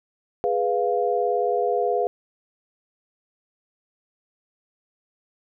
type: chord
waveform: sine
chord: F diminished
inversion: first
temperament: equal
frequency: 415.3 / 493.9 / 698.5 Hz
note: Ab4 / Cb5 / F5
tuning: 0 / 0 / 0 cents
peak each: -24 dBFS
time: 0.44-2.07 s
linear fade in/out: 0 ms
effects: none